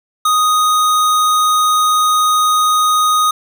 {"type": "tone", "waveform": "square", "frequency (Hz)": 1244.5, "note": "D#6", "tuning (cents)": 0, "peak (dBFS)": -11, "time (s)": [0.25, 3.31], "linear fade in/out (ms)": 5, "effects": []}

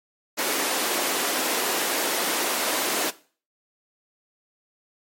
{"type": "high-pass noise", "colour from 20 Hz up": "pink", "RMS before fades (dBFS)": -25, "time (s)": [0.37, 3.11], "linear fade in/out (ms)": 20, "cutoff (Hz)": 290, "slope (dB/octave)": 24, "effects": ["noise-tail reverb RT60 0.4 s tail -18 dB re dry", "MP3 64 kbps"]}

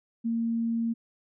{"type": "tone", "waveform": "sine", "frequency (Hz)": 230, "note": "A#3", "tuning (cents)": -23, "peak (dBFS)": -25, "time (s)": [0.24, 0.94], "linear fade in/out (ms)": 20, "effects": []}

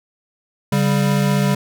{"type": "tone pair together", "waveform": "square", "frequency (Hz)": [141.01, 196.4], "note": ["C#3", "G3"], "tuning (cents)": [30, 4], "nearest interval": "tritone", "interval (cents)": 574, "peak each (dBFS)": -18, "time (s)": [0.72, 1.55], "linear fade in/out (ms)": 5, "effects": []}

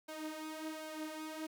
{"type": "tone with flanger", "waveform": "sawtooth", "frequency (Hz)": 312.4, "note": "D#4", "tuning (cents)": 7, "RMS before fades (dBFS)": -44, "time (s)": [0.08, 1.47], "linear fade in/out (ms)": 10, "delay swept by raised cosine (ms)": [1.3, 5.6], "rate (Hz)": 1.3, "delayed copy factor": 0.65, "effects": ["11-bit"]}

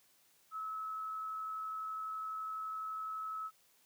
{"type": "tone with amplitude modulation", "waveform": "sine", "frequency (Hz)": 1294, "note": "E6", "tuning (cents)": -32, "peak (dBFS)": -37, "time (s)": [0.51, 3.51], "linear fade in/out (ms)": 50, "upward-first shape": "sine", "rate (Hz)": 91.9, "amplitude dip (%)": 25, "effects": ["white hiss -69 dBFS RMS until 3.85 s", "high-pass 100 Hz 12 dB/octave"]}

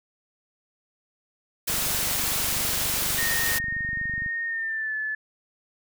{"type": "noise", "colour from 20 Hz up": "white", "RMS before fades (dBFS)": -26, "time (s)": [1.67, 3.59], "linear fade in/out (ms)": 10}
{"type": "click train", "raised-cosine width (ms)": 5, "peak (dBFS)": -26, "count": 63, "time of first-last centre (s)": [1.7, 4.262], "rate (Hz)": 24.2}
{"type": "tone with pitch glide", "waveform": "sine", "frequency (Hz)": [1847, 1733.3], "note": ["A#6", "A6"], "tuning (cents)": [-16, -26], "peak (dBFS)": -26, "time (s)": [3.18, 5.15], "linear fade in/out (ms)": 5, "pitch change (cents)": -110, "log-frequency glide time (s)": [4.46, 4.95]}
{"effects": []}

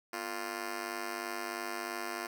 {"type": "tone with amplitude modulation", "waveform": "10% pulse", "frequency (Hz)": 349.2, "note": "F4", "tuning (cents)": 0, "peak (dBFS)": -24, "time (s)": [0.13, 2.27], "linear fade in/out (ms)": 5, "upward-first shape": "sine", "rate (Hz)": 103, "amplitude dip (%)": 95, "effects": []}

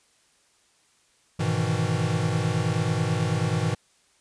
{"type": "chord", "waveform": "square", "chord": "E major seventh", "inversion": "first", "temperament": "equal", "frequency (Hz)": [103.83, 123.47, 155.56, 164.81], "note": ["G#2", "B2", "D#3", "E3"], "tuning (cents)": [0, 0, 0, 0], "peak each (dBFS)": -29, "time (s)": [1.39, 3.75], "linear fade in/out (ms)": 10, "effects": ["white hiss -63 dBFS RMS until 4.2 s", "resampled to 22050 Hz"]}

